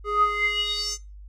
square tone with band-pass filter sweep, 415.3 Hz, G#4, in tune, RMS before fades -25 dBFS, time 0.04-0.98 s, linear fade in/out 50 ms, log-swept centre 840 to 6800 Hz, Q 8.1, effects noise-tail reverb RT60 0.3 s tail -24 dB re dry + added 50 Hz sine -40 dBFS peak until 1.28 s

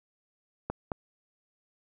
clicks, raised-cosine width 1 ms, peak -17 dBFS, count 2, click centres 0.7 / 0.918 s, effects none

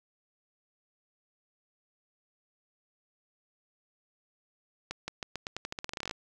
accelerating click train, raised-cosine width 0.2 ms, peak -18 dBFS, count 19, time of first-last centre 4.91-6.111 s, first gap 170 ms, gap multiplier 0.87, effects none

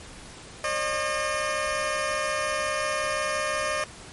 15% pulse tone pair together, 541 / 606.6 Hz, C#5 / D#5, -42 / -44 cents, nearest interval major second, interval 198 cents, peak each -24 / -20 dBFS, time 0.64-3.84 s, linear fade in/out 2 ms, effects pink hiss -44 dBFS RMS until 4.12 s + MP3 48 kbps

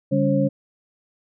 sine tone cluster, 143.3 / 198.9 / 281.6 / 537 Hz, D3 / G3 / C#4 / C5, -42 / +25 / +27 / +45 cents, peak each -22 dBFS, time 0.11-0.49 s, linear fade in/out 20 ms, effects none

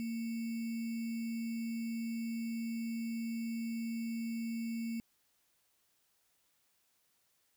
sine tone with sample-and-hold, 229.2 Hz, A#3, 29 cents flat, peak -35 dBFS, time 0-5 s, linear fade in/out 0 ms, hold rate 2450 Hz, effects white hiss -75 dBFS RMS until 7.56 s

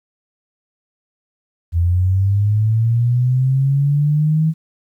sine linear sweep, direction up, 83.2 to 160.7 Hz, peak -12 dBFS, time 1.72-4.54 s, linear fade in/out 50 ms, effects 9-bit

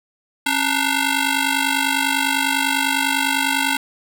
10% pulse ring-modulated tone, 596 Hz, D5, 25 cents sharp, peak -6 dBFS, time 0.46-3.77 s, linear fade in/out 5 ms, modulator 323 Hz, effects none

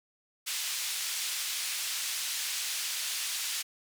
pink band-pass noise, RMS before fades -34 dBFS, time 0.46-3.63 s, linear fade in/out 20 ms, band 2900 to 12000 Hz, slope 12 dB/octave, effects none

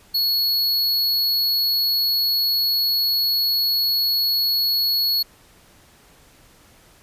square tone, 4360 Hz, C#8, 29 cents flat, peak -18 dBFS, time 0.14-5.23 s, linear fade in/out 10 ms, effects pink hiss -52 dBFS RMS until 7.02 s + resampled to 32000 Hz

